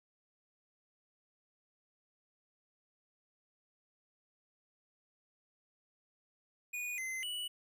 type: tone with pitch steps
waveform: square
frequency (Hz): 2460 / 2060 / 2949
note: D#7 / C7 / F#7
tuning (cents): -20 / -28 / -6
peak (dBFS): -38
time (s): 6.73-7.48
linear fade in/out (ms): 10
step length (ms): 250
effects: none